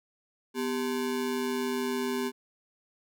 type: ring-modulated tone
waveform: square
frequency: 321.6 Hz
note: E4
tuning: 43 cents flat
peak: -26 dBFS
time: 0.54-2.32 s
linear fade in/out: 50 ms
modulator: 73.4 Hz
effects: none